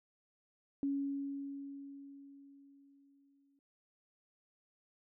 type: tone with exponential decay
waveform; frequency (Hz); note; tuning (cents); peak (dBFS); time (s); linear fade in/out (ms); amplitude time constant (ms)
sine; 278.6; C#4; +9; -31; 0.83-3.59; 1; 600
effects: none